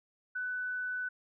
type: tone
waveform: sine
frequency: 1496 Hz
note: F#6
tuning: 19 cents sharp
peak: -33 dBFS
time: 0.35-1.09 s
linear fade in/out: 10 ms
effects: none